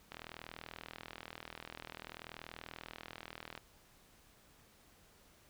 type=click train; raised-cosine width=0.3 ms; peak=-29 dBFS; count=141; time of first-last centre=0.12-3.577 s; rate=40.5 Hz; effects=pink hiss -65 dBFS RMS until 5.49 s